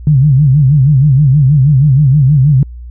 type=tone with vibrato; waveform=sine; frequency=140 Hz; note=C#3; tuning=18 cents sharp; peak=-4 dBFS; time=0.07-2.63 s; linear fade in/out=2 ms; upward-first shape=sine; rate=6.3 Hz; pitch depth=160 cents each way; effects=added 60 Hz sine -25 dBFS peak until 2.9 s